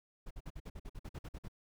brown noise bursts, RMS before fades -44 dBFS, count 13, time 0.26-1.484 s, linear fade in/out 10 ms, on 48 ms, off 50 ms, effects none

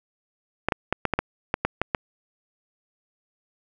clicks, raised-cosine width 0.5 ms, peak -6 dBFS, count 10, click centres 0.686 / 0.722 / 0.926 / 1.053 / 1.137 / 1.19 / 1.541 / 1.65 / 1.816 / 1.948 s, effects none

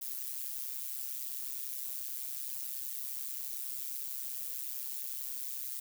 violet noise with amplitude modulation, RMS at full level -36 dBFS, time 0.01-5.8 s, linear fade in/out 10 ms, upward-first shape sine, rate 131 Hz, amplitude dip 80%, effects none

